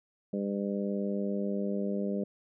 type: harmonic tone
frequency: 100.4 Hz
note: G2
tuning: 42 cents sharp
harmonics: 2 / 3 / 4 / 5 / 6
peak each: -31 / -40 / -37 / -38 / -40 dBFS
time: 0.33-2.24 s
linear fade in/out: 5 ms
effects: none